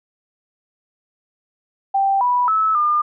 sine tone with pitch steps, 784 / 983 / 1301 / 1206 Hz, G5 / B5 / E6 / D6, 0 / -8 / -23 / +46 cents, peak -14 dBFS, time 1.94-3.02 s, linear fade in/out 10 ms, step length 270 ms, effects none

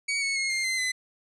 sawtooth tone with pitch steps, 2253 / 2205 / 2159 / 2113 / 2068 / 2025 Hz, C#7 / C#7 / C#7 / C7 / C7 / B6, +28 / -10 / -46 / +16 / -21 / +43 cents, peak -22 dBFS, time 0.08-0.92 s, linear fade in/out 10 ms, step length 140 ms, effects resampled to 22050 Hz

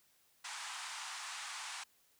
pink band-pass noise, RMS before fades -45 dBFS, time 0.44-1.84 s, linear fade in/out 10 ms, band 820 to 9300 Hz, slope 48 dB/octave, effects white hiss -71 dBFS RMS until 2.19 s

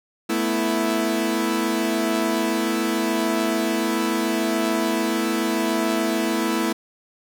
sawtooth chord, A suspended second, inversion none, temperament equal, 220 / 246.9 / 329.6 Hz, A3 / B3 / E4, 0 / 0 / 0 cents, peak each -21 / -23 / -19 dBFS, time 0.29-6.73 s, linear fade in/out 10 ms, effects none

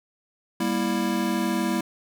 square chord, E diminished, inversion first, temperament just, 197.78 / 237.3 / 329.6 Hz, G3 / Bb3 / E4, +16 / +31 / 0 cents, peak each -28 dBFS, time 0.6-1.81 s, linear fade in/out 5 ms, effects none

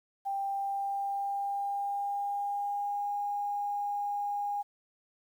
sine tone with pitch glide, 790 to 816 Hz, G5 to G#5, +13 to -31 cents, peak -30 dBFS, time 0.25-4.63 s, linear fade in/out 20 ms, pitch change +56 cents, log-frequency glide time 0.41-3.12 s, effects 10-bit

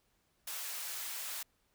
white high-pass noise, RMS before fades -41 dBFS, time 0.47-1.43 s, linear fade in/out 5 ms, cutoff 790 Hz, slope 12 dB/octave, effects pink hiss -75 dBFS RMS until 1.74 s

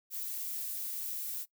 violet noise, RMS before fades -38 dBFS, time 0.1-1.46 s, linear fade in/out 50 ms, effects noise-tail reverb RT60 0.1 s tail -20 dB re dry

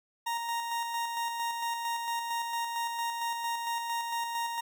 40% pulse tone with tremolo, 932.3 Hz, A#5, in tune, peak -29 dBFS, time 0.26-4.61 s, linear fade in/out 10 ms, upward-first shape square, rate 4.4 Hz, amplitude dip 35%, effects none

